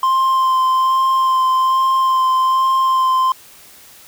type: tone with vibrato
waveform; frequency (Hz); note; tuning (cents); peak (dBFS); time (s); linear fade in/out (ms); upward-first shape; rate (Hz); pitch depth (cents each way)
triangle; 1046.5; C6; 0; -10; 0.03-3.32; 2; sine; 1.2; 13
effects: white hiss -43 dBFS RMS until 4.07 s